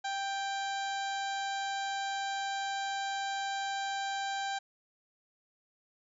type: harmonic tone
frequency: 787 Hz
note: G5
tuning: 7 cents sharp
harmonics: 1 / 2 / 3 / 4 / 5 / 6 / 7 / 8 / 9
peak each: -34 / -39 / -48 / -46 / -44 / -52 / -55 / -53 / -50 dBFS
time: 0.04-4.59 s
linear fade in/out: 10 ms
effects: none